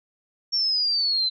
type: exponential sweep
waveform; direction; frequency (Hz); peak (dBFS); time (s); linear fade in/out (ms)
sine; down; 5520 to 4024; -20; 0.52-1.3; 20
effects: none